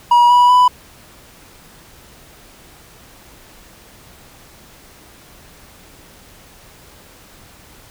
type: tone with pitch steps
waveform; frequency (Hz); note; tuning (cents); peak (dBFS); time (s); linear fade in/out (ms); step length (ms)
triangle; 962 / 977.7 / 993.6; B5 / B5 / B5; -46 / -18 / +10; -5; 0.11-0.68; 5; 190
effects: pink hiss -44 dBFS RMS until 7.9 s